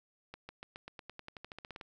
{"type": "accelerating click train", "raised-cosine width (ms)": 0.3, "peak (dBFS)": -29, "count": 17, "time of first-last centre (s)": [0.34, 1.812], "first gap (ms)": 150, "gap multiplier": 0.93, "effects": []}